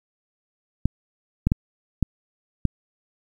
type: clicks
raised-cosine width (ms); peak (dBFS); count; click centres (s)
5; -6; 5; 0.856 / 1.47 / 1.519 / 2.027 / 2.653
effects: 8-bit